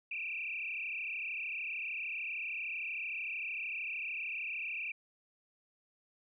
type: tone with frequency modulation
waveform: sine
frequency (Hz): 2525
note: D#7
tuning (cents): +25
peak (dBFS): -36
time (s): 0.11-4.92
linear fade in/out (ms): 5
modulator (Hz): 33.2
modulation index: 5.8
effects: none